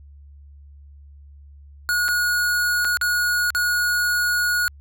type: tone with dropouts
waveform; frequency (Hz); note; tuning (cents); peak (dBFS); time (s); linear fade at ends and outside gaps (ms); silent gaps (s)
square; 1449; F#6; -37; -19; 1.89-4.68; 0; 2.082-2.087 / 2.847-2.851 / 2.971-3.013 / 3.504-3.549
effects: added 71 Hz sine -42 dBFS peak until 4.8 s